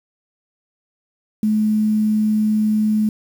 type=tone; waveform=sine; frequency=214.5 Hz; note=A3; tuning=44 cents flat; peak=-14 dBFS; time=1.43-3.09 s; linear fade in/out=2 ms; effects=7-bit